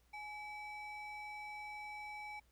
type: ring-modulated tone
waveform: triangle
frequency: 1568 Hz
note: G6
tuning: in tune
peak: -40 dBFS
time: 0.13-2.4 s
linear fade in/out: 10 ms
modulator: 728 Hz
effects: added 60 Hz sine -70 dBFS peak until 2.51 s + pink hiss -75 dBFS RMS until 2.51 s